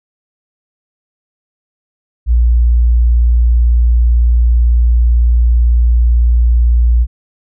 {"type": "tone", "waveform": "sine", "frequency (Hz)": 59, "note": "A#1", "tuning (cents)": 22, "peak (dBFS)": -6, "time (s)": [2.26, 7.07], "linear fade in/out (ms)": 50, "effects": []}